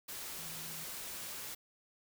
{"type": "tone in noise", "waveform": "sine", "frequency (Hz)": 162.3, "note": "E3", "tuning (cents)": -27, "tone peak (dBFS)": -53, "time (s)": [0.38, 0.85], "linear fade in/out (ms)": 10, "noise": "white", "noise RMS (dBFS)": -44, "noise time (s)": [0.08, 1.55], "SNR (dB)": -12, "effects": []}